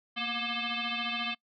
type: tone with frequency modulation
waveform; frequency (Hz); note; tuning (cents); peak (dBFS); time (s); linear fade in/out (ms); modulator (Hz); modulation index
sine; 230.9; A#3; -16; -30; 0.16-1.35; 20; 476; 7.3
effects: noise-tail reverb RT60 0.1 s tail -24 dB re dry